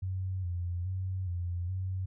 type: tone with vibrato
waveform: sine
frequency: 90.7 Hz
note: F#2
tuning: 34 cents flat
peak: -31 dBFS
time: 0.02-2.06 s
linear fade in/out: 10 ms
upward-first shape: square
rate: 1.2 Hz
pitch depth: 56 cents each way
effects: none